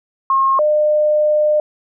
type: tone pair in turn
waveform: sine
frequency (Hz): 1076 / 603.9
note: C6 / D5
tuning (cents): +48 / +48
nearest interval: minor seventh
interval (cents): 1000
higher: first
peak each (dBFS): -11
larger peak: neither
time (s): 0.3-0.59 / 0.59-1.6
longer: second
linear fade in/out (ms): 2
effects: none